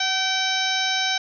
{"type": "harmonic tone with a mistuned harmonic", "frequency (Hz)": 770, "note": "G5", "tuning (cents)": -31, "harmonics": [1, 2, 3, 4, 5, 6, 7, 8], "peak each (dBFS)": [-28, -27, -29, -29, -26, -36, -29, -33], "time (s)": [0, 1.18], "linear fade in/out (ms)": 5, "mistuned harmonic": 1, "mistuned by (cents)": -37, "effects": []}